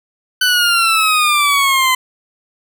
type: exponential sweep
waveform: 20% pulse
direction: down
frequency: 1510 to 1021 Hz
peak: -6 dBFS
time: 0.41-1.95 s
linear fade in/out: 5 ms
effects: none